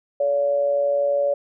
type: tone with amplitude modulation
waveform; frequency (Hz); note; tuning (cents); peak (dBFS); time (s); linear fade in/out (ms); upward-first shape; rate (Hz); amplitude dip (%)
sine; 569; C#5; +45; -15; 0.2-1.34; 5; sine; 132; 50
effects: none